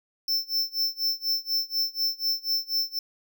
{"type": "tone with tremolo", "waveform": "square", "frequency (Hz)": 5330, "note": "E8", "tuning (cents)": 18, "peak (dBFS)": -22, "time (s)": [0.28, 2.99], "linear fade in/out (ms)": 2, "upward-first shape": "sine", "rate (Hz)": 4.1, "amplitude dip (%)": 95, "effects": []}